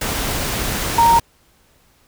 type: tone in noise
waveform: sine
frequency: 929 Hz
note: A#5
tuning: 6 cents flat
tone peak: -9 dBFS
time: 0.98-1.19 s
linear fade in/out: 5 ms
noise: pink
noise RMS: -22 dBFS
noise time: 0.01-1.2 s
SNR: +10 dB
effects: pink hiss -56 dBFS RMS until 2.07 s